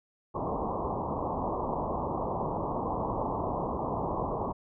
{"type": "low-pass noise", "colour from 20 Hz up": "white", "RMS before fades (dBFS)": -32, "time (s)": [0.34, 4.53], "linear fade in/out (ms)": 20, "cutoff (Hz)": 1100, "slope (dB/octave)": 96, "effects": []}